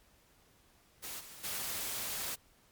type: noise with level steps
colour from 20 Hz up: white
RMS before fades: -43 / -51 / -38 dBFS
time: 1.02-2.36 s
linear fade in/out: 20 ms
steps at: 1.19 / 1.43 s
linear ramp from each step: 20 ms
effects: pink hiss -66 dBFS RMS until 2.71 s + MP3 96 kbps